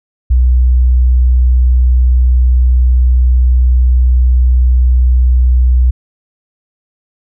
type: tone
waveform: sine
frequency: 62.2 Hz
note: B1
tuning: 13 cents sharp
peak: -5 dBFS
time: 0.3-5.91 s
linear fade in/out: 10 ms
effects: none